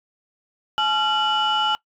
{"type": "tone cluster", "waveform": "sine", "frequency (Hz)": [855, 1375, 2955], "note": ["A5", "F6", "F#7"], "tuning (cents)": [-50, -27, -3], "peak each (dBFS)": -21, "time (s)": [0.78, 1.75], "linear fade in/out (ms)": 0, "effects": ["noise-tail reverb RT60 0.1 s tail -23 dB re dry", "tanh soft clip ceiling -13 dBFS"]}